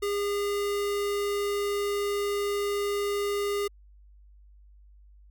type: tone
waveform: square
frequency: 406.6 Hz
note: G#4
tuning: 37 cents flat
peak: -27 dBFS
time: 0.02-3.68 s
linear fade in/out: 10 ms
effects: added 50 Hz sine -51 dBFS peak until 5.3 s